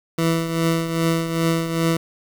20% pulse tone with tremolo, 164.81 Hz, E3, in tune, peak -11 dBFS, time 0.18-1.97 s, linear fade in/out 5 ms, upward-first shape triangle, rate 2.5 Hz, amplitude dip 65%, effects 7-bit

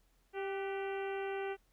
harmonic tone with a mistuned harmonic, 392 Hz, G4, in tune, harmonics 1 / 2 / 3 / 4 / 5 / 6 / 7 / 8, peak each -37 / -43 / -52 / -48 / -50 / -52 / -52 / -59 dBFS, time 0.33-1.57 s, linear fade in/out 50 ms, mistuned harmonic 4, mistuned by -61 cents, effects added 42 Hz sine -70 dBFS peak until 1.72 s + pink hiss -75 dBFS RMS until 1.72 s

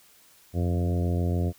harmonic tone with a mistuned harmonic, 87.31 Hz, F2, in tune, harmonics 1 / 2 / 3 / 4 / 5 / 6 / 7 / 8, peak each -24 / -30 / -34 / -36 / -38 / -40 / -41 / -42 dBFS, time 0.53-1.53 s, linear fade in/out 50 ms, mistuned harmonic 1, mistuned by +28 cents, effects white hiss -57 dBFS RMS until 1.58 s

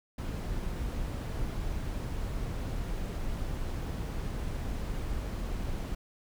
brown noise, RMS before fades -34 dBFS, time 0.18-5.95 s, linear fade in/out 5 ms, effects none

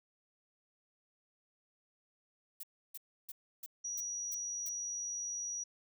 violet noise bursts, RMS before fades -45 dBFS, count 7, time 2.6-4.691 s, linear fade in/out 5 ms, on 33 ms, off 310 ms
sine tone, 5800 Hz, F#8, 35 cents flat, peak -37 dBFS, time 3.84-5.64 s, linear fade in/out 10 ms
effects none

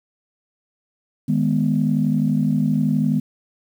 sine chord, G# minor, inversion second, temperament equal, 155.56 / 207.7 / 246.9 Hz, D#3 / G#3 / B3, 0 / 0 / 0 cents, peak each -20 dBFS, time 1.28-3.2 s, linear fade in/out 10 ms, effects tanh soft clip ceiling -7 dBFS + 8-bit

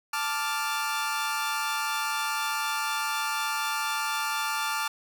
sawtooth chord, D minor, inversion second, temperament equal, 880 / 1174.7 / 1396.9 Hz, A5 / D6 / F6, 0 / 0 / 0 cents, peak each -28 dBFS, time 0.13-4.88 s, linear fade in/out 5 ms, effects none

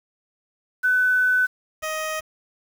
sine / 15% pulse tone pair in turn, 1503 / 626.5 Hz, F#6 / D#5, +27 / +12 cents, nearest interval octave + minor third, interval 1515 cents, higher first, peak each -16 / -19 dBFS, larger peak first, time 0.83-1.47 / 1.82-2.21 s, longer first, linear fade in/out 20 ms, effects 7-bit

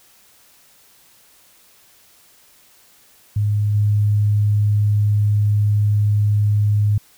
sine tone with level steps, 104.1 Hz, G#2, 5 cents sharp, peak -15 / -13 dBFS, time 3.36-6.98 s, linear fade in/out 5 ms, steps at 3.74 s, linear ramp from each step 10 ms, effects white hiss -52 dBFS RMS until 7.17 s

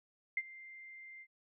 sine tone with ADSR envelope, 2093 Hz, C7, in tune, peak -29 dBFS, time 0.37-1.27 s, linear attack 3 ms, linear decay 44 ms, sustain -20 dB, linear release 58 ms, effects none

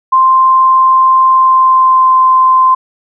sine tone with pitch glide, 1046.5 to 1038.1 Hz, C6 to C6, 0 to -14 cents, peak -4 dBFS, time 0.12-2.75 s, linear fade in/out 10 ms, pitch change -14 cents, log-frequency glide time 1.28-2.18 s, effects none

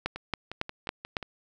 two click trains, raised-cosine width 0.3 ms, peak -21 / -12 dBFS, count 7 / 5, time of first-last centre 0.16-1.228 / 0.06-1.168 s, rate 5.62 / 3.61 Hz, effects none

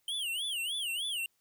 square tone with vibrato, 3064 Hz, G7, 40 cents flat, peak -33 dBFS, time 0.08-1.26 s, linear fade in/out 2 ms, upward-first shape sine, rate 3.3 Hz, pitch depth 220 cents each way, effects white hiss -75 dBFS RMS until 1.4 s

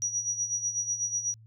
sine tone with tremolo, 5800 Hz, F#8, 35 cents flat, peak -25 dBFS, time 0.02-1.34 s, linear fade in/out 0 ms, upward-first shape sine, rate 8.1 Hz, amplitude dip 70%, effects added 111 Hz sine -50 dBFS peak until 1.46 s

